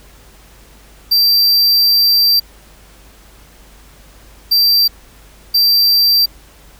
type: tone bursts at uneven times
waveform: square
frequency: 4699 Hz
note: D8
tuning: in tune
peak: -9 dBFS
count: 3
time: 1.11-2.4 / 4.51-4.88 / 5.54-6.26 s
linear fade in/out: 10 ms
effects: added 50 Hz sine -43 dBFS peak until 6.79 s + pink hiss -45 dBFS RMS until 6.79 s